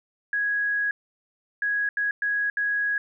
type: tone bursts at uneven times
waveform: sine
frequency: 1661.2 Hz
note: G#6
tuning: in tune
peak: -22 dBFS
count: 5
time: 0.33-0.91 / 1.62-1.89 / 1.97-2.11 / 2.22-2.5 / 2.57-2.98 s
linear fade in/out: 2 ms
effects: none